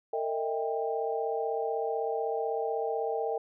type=tone cluster; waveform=sine; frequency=454.8 / 619 / 655 / 793 Hz; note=A#4 / D#5 / E5 / G5; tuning=-43 / -9 / -11 / +20 cents; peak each=-31 / -37 / -37 / -34 dBFS; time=0.13-3.38 s; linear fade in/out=5 ms; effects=none